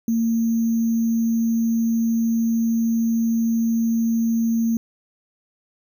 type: tone with sample-and-hold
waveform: sine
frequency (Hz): 228.3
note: A#3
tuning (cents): -36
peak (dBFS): -17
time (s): 0.08-4.77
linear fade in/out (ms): 2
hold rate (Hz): 6300
effects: none